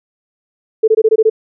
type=tone bursts; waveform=sine; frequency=440.2 Hz; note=A4; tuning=1 cent sharp; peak=-6 dBFS; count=7; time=0.83-1.299 s; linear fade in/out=10 ms; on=49 ms; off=21 ms; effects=none